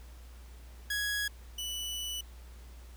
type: tone pair in turn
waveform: sawtooth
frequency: 1666 / 2968 Hz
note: G#6 / F#7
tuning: +5 / +5 cents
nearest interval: minor seventh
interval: 1000 cents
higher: second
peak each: -27 / -32 dBFS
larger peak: first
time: 0.9-1.28 / 1.58-2.21 s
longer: second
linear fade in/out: 5 ms
effects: added 60 Hz sine -47 dBFS peak until 2.96 s + pink hiss -59 dBFS RMS until 2.96 s